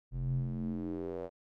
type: tone with band-pass filter sweep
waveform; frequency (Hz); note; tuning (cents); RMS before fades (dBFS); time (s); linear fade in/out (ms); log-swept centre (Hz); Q
square; 43.65; F1; 0; -36; 0.11-1.3; 50; 93 to 570; 4
effects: none